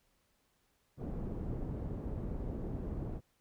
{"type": "low-pass noise", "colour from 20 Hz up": "pink", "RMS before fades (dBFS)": -39, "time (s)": [0.97, 3.21], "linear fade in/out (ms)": 50, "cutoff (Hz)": 380, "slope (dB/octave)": 12, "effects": ["pink hiss -75 dBFS RMS until 3.4 s"]}